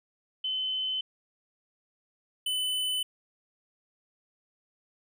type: tone pair in turn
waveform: sine / square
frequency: 3047 / 3012 Hz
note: G7 / F#7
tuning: -50 / +30 cents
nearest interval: unison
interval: 20 cents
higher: first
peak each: -28 dBFS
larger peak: neither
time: 0.44-1.01 / 2.46-3.03 s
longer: neither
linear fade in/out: 5 ms
effects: none